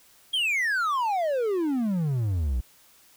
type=exponential sweep; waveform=triangle; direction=down; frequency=3300 to 57.2 Hz; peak=-21 dBFS; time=0.33-2.61 s; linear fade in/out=10 ms; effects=white hiss -57 dBFS RMS until 3.16 s